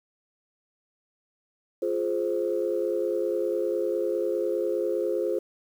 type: chord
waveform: sine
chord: F minor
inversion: none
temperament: just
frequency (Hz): 349.2 / 419.1 / 523.8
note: F4 / Ab4 / C5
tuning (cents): 0 / +16 / +2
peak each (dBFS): -28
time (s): 1.82-5.39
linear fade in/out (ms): 5
effects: tanh soft clip ceiling -15 dBFS + 9-bit